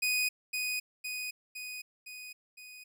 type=tone with echo; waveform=sawtooth; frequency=2489 Hz; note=D#7; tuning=in tune; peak=-24 dBFS; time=0.02-0.29 s; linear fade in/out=10 ms; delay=510 ms; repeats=5; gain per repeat=-4 dB; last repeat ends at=2.84 s; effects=none